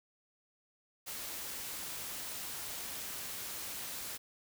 white noise, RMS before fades -42 dBFS, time 1.06-4.18 s, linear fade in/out 20 ms, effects none

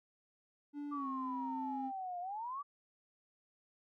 triangle tone with pitch glide, 290 to 262.9 Hz, D4 to C4, -22 to +8 cents, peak -38 dBFS, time 0.73-1.92 s, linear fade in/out 50 ms, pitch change -170 cents, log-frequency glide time 0.93-1.08 s
sine exponential two-way sweep, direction down then up, 1174.7 to 698.5 to 1174.7 Hz, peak -39 dBFS, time 0.91-2.63 s, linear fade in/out 20 ms, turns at 2.2 s
effects none

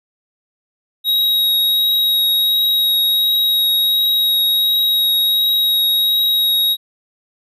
square tone with vibrato, 3800 Hz, A#7, 33 cents sharp, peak -13 dBFS, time 1.04-6.77 s, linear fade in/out 50 ms, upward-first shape triangle, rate 1.4 Hz, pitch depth 9 cents each way, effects none

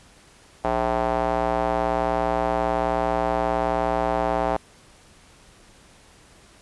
square tone with band-pass filter, 59.4 Hz, A#1, 33 cents sharp, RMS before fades -23 dBFS, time 0.64-4.57 s, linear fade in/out 5 ms, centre 750 Hz, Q 2.4, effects pink hiss -52 dBFS RMS until 6.61 s + resampled to 24000 Hz

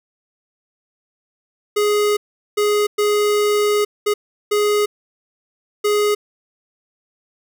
square tone bursts at uneven times, 416.3 Hz, G#4, 4 cents sharp, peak -15 dBFS, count 6, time 1.76-2.17 / 2.57-2.87 / 2.98-3.85 / 4.06-4.14 / 4.51-4.86 / 5.84-6.15 s, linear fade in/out 10 ms, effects none

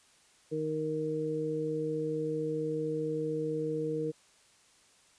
harmonic tone, 155.56 Hz, D#3, in tune, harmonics 1 / 2 / 3, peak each -38 / -36 / -32 dBFS, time 0.51-4.12 s, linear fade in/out 20 ms, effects white hiss -63 dBFS RMS until 5.18 s + resampled to 22050 Hz

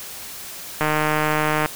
click train, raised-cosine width 0.5 ms, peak -5 dBFS, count 131, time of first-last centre 0.81-1.66 s, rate 153 Hz, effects white hiss -35 dBFS RMS until 1.75 s

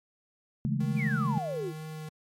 sine chord, A major seventh, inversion first, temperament equal, 138.59 / 164.81 / 207.7 / 220 Hz, C#3 / E3 / G#3 / A3, 0 / 0 / 0 / 0 cents, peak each -29 / -34 / -32 / -33 dBFS, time 0.65-1.38 s, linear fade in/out 0 ms
square tone with vibrato, 155.56 Hz, D#3, in tune, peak -38 dBFS, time 0.8-2.09 s, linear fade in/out 5 ms, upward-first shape triangle, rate 2.1 Hz, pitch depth 14 cents each way
sine exponential sweep, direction down, 2489 to 313.2 Hz, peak -31 dBFS, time 0.96-1.73 s, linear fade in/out 50 ms
effects MP3 64 kbps

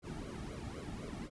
brown noise with flanger, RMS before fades -44 dBFS, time 0.02-1.3 s, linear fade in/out 50 ms, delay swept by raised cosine 1.1 to 2.03 ms, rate 3.9 Hz, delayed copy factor -0.95, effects resampled to 24000 Hz

